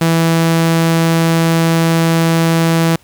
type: tone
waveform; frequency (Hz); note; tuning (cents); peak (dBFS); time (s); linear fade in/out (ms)
sawtooth; 164.81; E3; 0; -6; 0.01-2.96; 5
effects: pink hiss -49 dBFS RMS until 3.03 s